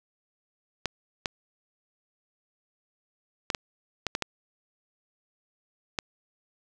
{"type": "clicks", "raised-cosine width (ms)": 0.2, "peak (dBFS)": -10, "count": 8, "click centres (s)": [0.857, 1.258, 3.502, 3.548, 4.067, 4.151, 4.223, 5.988], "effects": []}